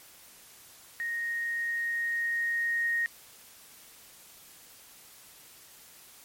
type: tone with level ramp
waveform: sine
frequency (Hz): 1864.7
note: A#6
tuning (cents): 0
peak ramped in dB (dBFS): -30 to -25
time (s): 1-3.06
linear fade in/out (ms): 0
effects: white hiss -53 dBFS RMS until 6.24 s + MP3 64 kbps